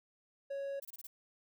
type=tone; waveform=triangle; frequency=554.4 Hz; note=C#5; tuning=in tune; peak=-35 dBFS; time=0.5-0.8 s; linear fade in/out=10 ms
type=noise bursts; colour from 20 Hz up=violet; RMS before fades=-48 dBFS; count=5; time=0.82-1.07 s; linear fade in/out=5 ms; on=30 ms; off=25 ms
effects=none